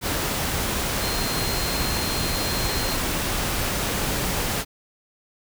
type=tone in noise; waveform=sine; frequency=4186 Hz; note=C8; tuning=in tune; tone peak=-31 dBFS; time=0.99-2.98 s; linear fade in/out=50 ms; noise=pink; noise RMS=-25 dBFS; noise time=0.01-4.65 s; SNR=-9 dB; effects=none